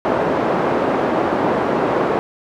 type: band-pass noise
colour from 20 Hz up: pink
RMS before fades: -18 dBFS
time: 0.05-2.19 s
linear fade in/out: 0 ms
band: 290 to 940 Hz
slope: 12 dB/octave
effects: none